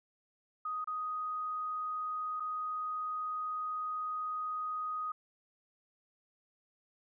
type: tone with dropouts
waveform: sine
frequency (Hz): 1248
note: D#6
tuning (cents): +5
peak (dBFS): -34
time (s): 0.65-5.12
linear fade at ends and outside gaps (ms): 5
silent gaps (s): 0.844-0.873 / 2.399-2.403
effects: none